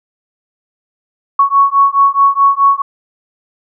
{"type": "beating tone pair", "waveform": "sine", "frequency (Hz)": [1108.7, 1113.4], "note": ["C#6", "C#6"], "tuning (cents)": [0, 7], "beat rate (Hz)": 4.7, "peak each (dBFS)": -10, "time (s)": [1.39, 2.82], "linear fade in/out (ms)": 5, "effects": []}